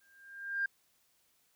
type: tone with exponential growth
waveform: sine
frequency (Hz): 1599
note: G6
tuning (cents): +34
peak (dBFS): -27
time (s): 0.01-0.66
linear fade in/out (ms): 5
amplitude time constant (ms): 140
effects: tanh soft clip ceiling -23 dBFS + white hiss -72 dBFS RMS until 1.55 s